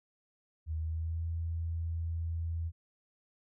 sine tone with pitch glide, 79.2 to 82.85 Hz, D#2 to E2, +31 to +9 cents, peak -32 dBFS, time 0.66-2.72 s, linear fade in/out 50 ms, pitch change +78 cents, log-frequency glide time 0.77-1.24 s, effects none

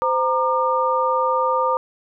sine tone cluster, 516 / 930 / 1200 Hz, C5 / A#5 / D6, -24 / -4 / +37 cents, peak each -21 dBFS, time 0.02-1.77 s, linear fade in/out 0 ms, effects none

